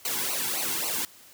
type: noise with flanger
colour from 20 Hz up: white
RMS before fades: -29 dBFS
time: 0.05-1.05 s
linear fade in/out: 2 ms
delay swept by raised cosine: 0.57 to 1.67 ms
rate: 3.7 Hz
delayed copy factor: -1
effects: white hiss -52 dBFS RMS until 1.33 s + high-pass 60 Hz 12 dB/octave